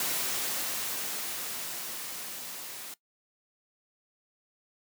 white noise with level ramp, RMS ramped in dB -30 to -42 dBFS, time 0-2.94 s, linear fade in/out 2 ms, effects noise-tail reverb RT60 0.1 s tail -19 dB re dry + high-pass 150 Hz 12 dB/octave

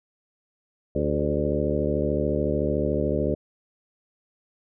harmonic tone with a mistuned harmonic, 73.7 Hz, D2, 7 cents sharp, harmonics 1 / 2 / 3 / 4 / 5 / 6 / 7 / 8, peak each -30 / -30 / -30 / -30 / -30 / -30 / -30 / -30 dBFS, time 0.95-3.35 s, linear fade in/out 5 ms, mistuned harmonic 6, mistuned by -48 cents, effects none

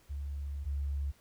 sine tone pair in turn, 70.8 / 70.46 Hz, C#2 / C#2, +37 / +29 cents, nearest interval unison, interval 8 cents, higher first, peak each -35 / -31 dBFS, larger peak second, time 0.09-0.65 / 0.65-1.12 s, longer first, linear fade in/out 20 ms, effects pink hiss -65 dBFS RMS until 1.2 s

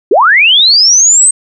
sine linear sweep, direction up, 319.9 to 8372 Hz, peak -3 dBFS, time 0.11-1.31 s, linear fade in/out 5 ms, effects none

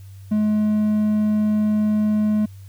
triangle tone, 212.4 Hz, G#3, 39 cents sharp, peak -14 dBFS, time 0.31-2.46 s, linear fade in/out 10 ms, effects added 97 Hz sine -37 dBFS peak until 2.68 s + white hiss -56 dBFS RMS until 2.68 s

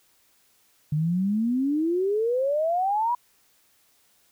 sine exponential sweep, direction up, 146.83 to 987.8 Hz, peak -21 dBFS, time 0.92-3.15 s, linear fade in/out 5 ms, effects white hiss -63 dBFS RMS until 4.31 s

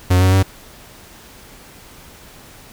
45% pulse tone with pitch steps, 91.1 / 93.23 / 95.41 Hz, F#2 / F#2 / G2, -26 / +14 / -46 cents, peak -10 dBFS, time 0.1-0.43 s, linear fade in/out 10 ms, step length 110 ms, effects pink hiss -42 dBFS RMS until 2.72 s

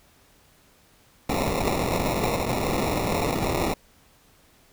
white noise with sample-and-hold, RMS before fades -25 dBFS, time 1.29-3.74 s, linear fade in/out 5 ms, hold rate 1575 Hz, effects pink hiss -58 dBFS RMS until 4.72 s

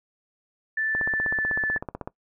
sine tone with pitch glide, 1760 to 1745.8 Hz, A6 to A6, 0 to -14 cents, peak -23 dBFS, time 0.77-1.78 s, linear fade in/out 5 ms, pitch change -14 cents, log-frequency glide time 1.15-1.62 s
click train, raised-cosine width 1 ms, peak -18 dBFS, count 19, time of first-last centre 0.95-2.075 s, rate 16 Hz
effects noise-tail reverb RT60 0.1 s tail -22 dB re dry

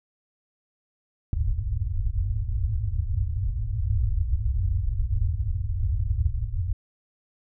white low-pass noise, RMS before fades -25 dBFS, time 1.33-6.73 s, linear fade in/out 2 ms, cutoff 110 Hz, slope 96 dB/octave, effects none

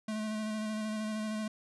square tone with vibrato, 215.6 Hz, A3, 35 cents flat, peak -34 dBFS, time 0.08-1.48 s, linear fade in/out 5 ms, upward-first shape square, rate 13 Hz, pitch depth 16 cents each way, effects resampled to 24000 Hz

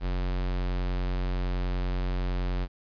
square tone, 45.3 Hz, F#1, 36 cents flat, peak -27 dBFS, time 0-2.68 s, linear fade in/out 50 ms, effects resampled to 11025 Hz + 11-bit

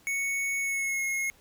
square tone with pitch glide, 2217 to 2163 Hz, C#7 to C#7, 0 to -43 cents, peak -28 dBFS, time 0.07-1.3 s, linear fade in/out 0 ms, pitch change -43 cents, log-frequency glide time 0.59-1.03 s, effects pink hiss -60 dBFS RMS until 1.4 s

